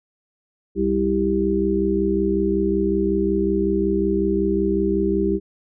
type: harmonic tone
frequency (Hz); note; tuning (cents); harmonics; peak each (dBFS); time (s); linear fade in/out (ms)
65.41; C2; 0; 1 / 3 / 5 / 6; -28 / -23 / -22 / -21; 0.75-5.4; 50
effects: none